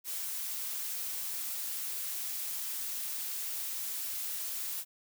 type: noise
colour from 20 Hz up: blue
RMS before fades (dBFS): -37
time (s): 0.04-4.85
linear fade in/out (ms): 50
effects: none